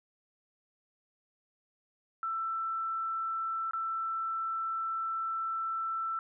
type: tone with dropouts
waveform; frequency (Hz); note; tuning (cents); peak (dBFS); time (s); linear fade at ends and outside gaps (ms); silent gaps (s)
sine; 1332; E6; +18; -31; 2.23-6.19; 1; 3.71-3.734
effects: none